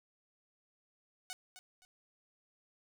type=tone with echo; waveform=5% pulse; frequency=740 Hz; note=F#5; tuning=in tune; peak=-30 dBFS; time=1.3-1.33 s; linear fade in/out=0 ms; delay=260 ms; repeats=2; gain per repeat=-10 dB; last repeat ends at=1.85 s; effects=11-bit